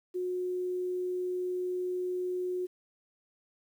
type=tone; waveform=sine; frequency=363.3 Hz; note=F#4; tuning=32 cents flat; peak=-30 dBFS; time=0.14-2.67 s; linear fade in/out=20 ms; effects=10-bit